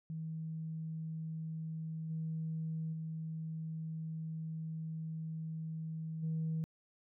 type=tone with level steps; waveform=sine; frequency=160 Hz; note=D#3; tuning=49 cents sharp; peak=-38 / -35 / -38 / -32 dBFS; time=0.1-6.64 s; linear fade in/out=0 ms; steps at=2.09 / 2.92 / 6.22 s; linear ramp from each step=20 ms; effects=tanh soft clip ceiling -30 dBFS